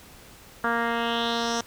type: tone with low-pass filter sweep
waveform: 10% pulse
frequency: 233.1 Hz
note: A#3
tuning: in tune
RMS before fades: -26 dBFS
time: 0.64-1.61 s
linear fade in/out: 2 ms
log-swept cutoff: 1500 to 6200 Hz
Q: 3.2
effects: pink hiss -49 dBFS RMS until 1.66 s